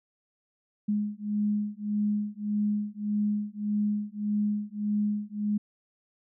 sine beating tone pair, 207.6 / 209.3 Hz, G#3 / G#3, 0 / +14 cents, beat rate 1.7 Hz, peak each -29 dBFS, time 0.88-5.58 s, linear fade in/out 10 ms, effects none

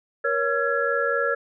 sine tone cluster, 472.9 / 557 / 1364 / 1676 Hz, A#4 / C#5 / F6 / G#6, +25 / +8 / -41 / +15 cents, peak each -26 dBFS, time 0.24-1.35 s, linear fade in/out 10 ms, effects none

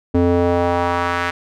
square tone with band-pass filter sweep, 87.31 Hz, F2, in tune, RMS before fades -17 dBFS, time 0.14-1.31 s, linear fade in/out 10 ms, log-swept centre 330 to 1700 Hz, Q 1.5, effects none

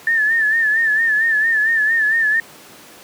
sine tone with vibrato, 1772 Hz, A6, 12 cents sharp, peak -13 dBFS, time 0.07-2.4 s, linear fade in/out 2 ms, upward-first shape sine, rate 4.4 Hz, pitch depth 72 cents each way, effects pink hiss -41 dBFS RMS until 3.03 s + high-pass 200 Hz 12 dB/octave

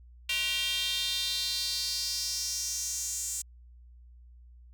square tone with high-pass filter sweep, 213.2 Hz, G#3, 46 cents sharp, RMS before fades -32 dBFS, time 0.29-3.42 s, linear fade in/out 5 ms, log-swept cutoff 2800 to 7400 Hz, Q 4.2, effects added 60 Hz sine -50 dBFS peak until 4.73 s

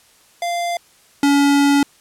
square tone pair in turn, 693 / 283.2 Hz, F5 / C#4, -14 / +37 cents, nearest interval octave + minor third, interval 1549 cents, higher first, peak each -20 / -12 dBFS, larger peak second, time 0.42-0.77 / 1.23-1.83 s, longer second, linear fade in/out 2 ms, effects white hiss -52 dBFS RMS until 2 s + low-pass 11000 Hz 12 dB/octave

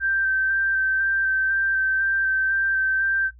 sine tone with vibrato, 1562 Hz, G6, 7 cents flat, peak -19 dBFS, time 0-3.31 s, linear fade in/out 50 ms, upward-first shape square, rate 2 Hz, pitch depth 12 cents each way, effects noise-tail reverb RT60 0.1 s tail -18 dB re dry + added 60 Hz sine -45 dBFS peak until 3.39 s

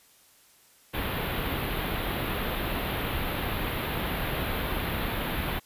pink band-stop noise, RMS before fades -30 dBFS, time 0.93-5.6 s, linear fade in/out 20 ms, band 3800 to 12000 Hz, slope 48 dB/octave, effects white hiss -59 dBFS RMS until 5.65 s + resampled to 32000 Hz

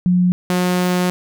sine / sawtooth tone pair in turn, 179.6 / 180.27 Hz, F3 / F#3, +49 / -45 cents, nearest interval unison, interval 6 cents, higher second, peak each -11 dBFS, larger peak neither, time 0.06-0.32 / 0.5-1.1 s, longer second, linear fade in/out 0 ms, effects none

